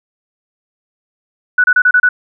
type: tone bursts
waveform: sine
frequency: 1480 Hz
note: F#6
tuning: in tune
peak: -6 dBFS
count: 6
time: 1.58-2.09 s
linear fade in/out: 5 ms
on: 60 ms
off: 30 ms
effects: none